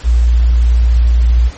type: tone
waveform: sine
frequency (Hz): 58.8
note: A#1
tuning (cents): +16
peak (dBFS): -6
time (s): 0.03-1.51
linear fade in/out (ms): 50
effects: pink hiss -34 dBFS RMS until 1.57 s + MP3 32 kbps